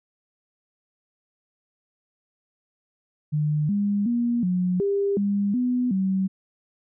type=tone with pitch steps; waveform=sine; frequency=150.5 / 203.2 / 238 / 181 / 399.7 / 201.6 / 248.5 / 190.7 Hz; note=D3 / G#3 / A#3 / F#3 / G4 / G3 / B3 / G3; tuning=+43 / -38 / +36 / -38 / +34 / +49 / +11 / -47 cents; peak=-20 dBFS; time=3.32-6.28 s; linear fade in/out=20 ms; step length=370 ms; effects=none